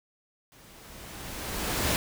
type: noise with level ramp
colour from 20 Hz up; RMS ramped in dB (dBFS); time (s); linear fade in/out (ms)
pink; -55 to -25; 0.52-1.96; 0
effects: none